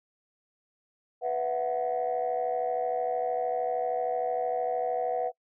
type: chord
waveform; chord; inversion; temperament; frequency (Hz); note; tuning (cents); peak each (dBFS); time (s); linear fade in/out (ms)
sine; B suspended fourth; none; equal with one note detuned; 493.9 / 666.9 / 740; B4 / E5 / F#5; 0 / +20 / 0; -30 / -31 / -29; 1.21-5.32; 50
effects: noise-tail reverb RT60 0.1 s tail -26 dB re dry + tanh soft clip ceiling -20 dBFS